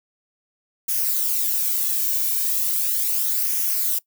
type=noise with flanger; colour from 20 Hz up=violet; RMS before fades=-22 dBFS; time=0.88-3.99 s; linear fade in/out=10 ms; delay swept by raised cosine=0.24 to 1.54 ms; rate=0.37 Hz; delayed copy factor=-0.5; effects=noise-tail reverb RT60 0.1 s tail -21 dB re dry